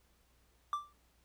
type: tone with exponential decay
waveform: triangle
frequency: 1174.7 Hz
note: D6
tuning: in tune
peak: -27 dBFS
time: 0.73-0.93 s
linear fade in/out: 1 ms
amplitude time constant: 42 ms
effects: added 60 Hz sine -70 dBFS peak until 1.24 s + pink hiss -72 dBFS RMS until 1.24 s